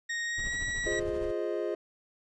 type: tone with pitch glide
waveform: 40% pulse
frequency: 1864.7 to 1923.8 Hz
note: A#6 to B6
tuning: 0 to -46 cents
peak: -30 dBFS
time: 0.09-1 s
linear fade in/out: 10 ms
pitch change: +54 cents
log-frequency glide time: 0.25-0.6 s
type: noise with tremolo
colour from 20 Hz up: brown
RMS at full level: -38 dBFS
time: 0.37-1.32 s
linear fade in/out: 20 ms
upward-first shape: sine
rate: 13 Hz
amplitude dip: 60%
type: chord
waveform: triangle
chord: F minor seventh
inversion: none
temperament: equal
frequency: 349.2 / 415.3 / 523.3 / 622.3 Hz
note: F4 / Ab4 / C5 / Eb5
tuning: 0 / 0 / 0 / 0 cents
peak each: -32 / -32 / -36 / -34 dBFS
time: 0.86-1.75 s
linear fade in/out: 5 ms
effects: resampled to 22050 Hz